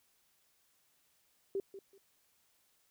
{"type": "tone with echo", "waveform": "sine", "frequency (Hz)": 392, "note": "G4", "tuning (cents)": 0, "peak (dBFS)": -32, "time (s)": [1.55, 1.6], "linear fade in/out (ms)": 2, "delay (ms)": 190, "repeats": 2, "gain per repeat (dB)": -13, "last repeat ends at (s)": 1.98, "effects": ["white hiss -73 dBFS RMS until 2.9 s"]}